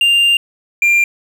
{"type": "tone pair in turn", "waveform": "triangle", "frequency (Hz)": [2794, 2385], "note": ["F7", "D7"], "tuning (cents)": [0, 26], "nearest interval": "minor third", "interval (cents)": 274, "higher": "first", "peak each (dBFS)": -7, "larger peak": "neither", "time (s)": [[0.01, 0.37], [0.82, 1.04]], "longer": "first", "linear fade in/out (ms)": 2, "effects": []}